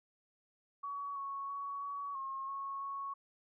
sine tone with pitch steps, 1128 / 1107 / 1121 / 1128 / 1078 / 1099 / 1106 Hz, C#6 / C#6 / C#6 / C#6 / C#6 / C#6 / C#6, +30 / -3 / +19 / +30 / -49 / -15 / -4 cents, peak -38 dBFS, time 0.83-3.14 s, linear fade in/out 10 ms, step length 330 ms, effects none

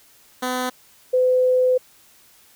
10% pulse / sine tone pair in turn, 252.6 / 507.4 Hz, B3 / B4, +39 / +47 cents, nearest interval octave, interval 1208 cents, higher second, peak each -14 dBFS, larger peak neither, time 0.42-0.7 / 1.13-1.78 s, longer second, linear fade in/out 10 ms, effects white hiss -53 dBFS RMS until 2.55 s

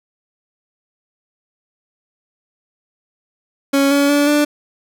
30% pulse tone with pitch steps, 277.2 / 282.9 / 288.6 / 294.5 Hz, C#4 / C#4 / D4 / D4, 0 / +35 / -30 / +5 cents, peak -9 dBFS, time 3.73-4.45 s, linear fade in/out 10 ms, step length 180 ms, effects none

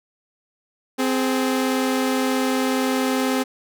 sawtooth tone pair together, 260.2 / 419.7 Hz, C4 / G#4, -9 / +18 cents, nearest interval minor sixth, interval 827 cents, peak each -16 / -22 dBFS, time 0.98-3.44 s, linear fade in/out 20 ms, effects none

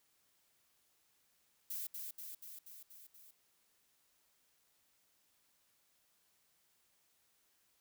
violet noise with echo, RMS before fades -42 dBFS, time 1.7-1.87 s, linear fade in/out 5 ms, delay 240 ms, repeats 6, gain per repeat -3 dB, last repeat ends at 3.31 s, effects white hiss -75 dBFS RMS until 7.8 s

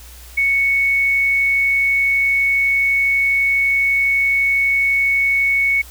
sine tone, 2217 Hz, C#7, in tune, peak -13 dBFS, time 0.37-5.82 s, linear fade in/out 10 ms, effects added 60 Hz sine -38 dBFS peak until 5.9 s + white hiss -42 dBFS RMS until 5.9 s

